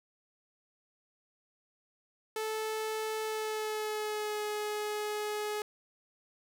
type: tone with pitch glide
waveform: sawtooth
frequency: 436.5 to 421.1 Hz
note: A4 to G#4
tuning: -14 to +24 cents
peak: -29 dBFS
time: 2.36-5.62 s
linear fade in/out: 2 ms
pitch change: -62 cents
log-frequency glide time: 3.23-4.43 s
effects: none